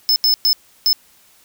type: tone bursts at uneven times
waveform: square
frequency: 5230 Hz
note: E8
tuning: 15 cents flat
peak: -12 dBFS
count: 4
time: 0.09-0.16 / 0.24-0.34 / 0.45-0.53 / 0.86-0.93 s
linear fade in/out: 0 ms
effects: white hiss -52 dBFS RMS until 1.44 s